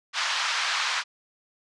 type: band-pass noise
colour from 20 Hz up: pink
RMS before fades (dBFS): -27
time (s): 0.13-1.04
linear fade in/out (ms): 50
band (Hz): 1000 to 5700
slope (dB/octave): 24
effects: resampled to 24000 Hz